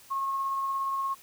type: tone with tremolo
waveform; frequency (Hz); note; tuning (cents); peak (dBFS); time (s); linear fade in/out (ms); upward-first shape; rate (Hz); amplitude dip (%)
sine; 1086; C#6; -36; -26; 0.1-1.15; 20; triangle; 17; 25
effects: white hiss -54 dBFS RMS until 1.22 s